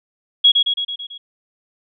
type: tone with echo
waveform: sine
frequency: 3322 Hz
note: G#7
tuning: in tune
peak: -7 dBFS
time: 0.44-0.52 s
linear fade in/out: 10 ms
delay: 110 ms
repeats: 6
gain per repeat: -4 dB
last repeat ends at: 1.18 s
effects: none